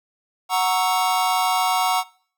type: chord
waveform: square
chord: F# dominant seventh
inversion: none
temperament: equal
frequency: 740 / 932.3 / 1108.7 / 1318.5 Hz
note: F#5 / A#5 / C#6 / E6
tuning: 0 / 0 / 0 / 0 cents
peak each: -22 / -24 / -26 / -28 dBFS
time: 0.49-2.04 s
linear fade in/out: 50 ms
effects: noise-tail reverb RT60 0.5 s tail -22 dB re dry